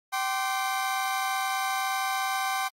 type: chord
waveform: 30% pulse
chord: G suspended fourth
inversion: none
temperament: equal with one note detuned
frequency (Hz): 771.4 / 1046.5 / 1174.7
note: G5 / C6 / D6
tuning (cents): -28 / 0 / 0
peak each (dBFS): -26 / -30 / -31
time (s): 0.12-2.69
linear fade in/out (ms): 20
effects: AAC 48 kbps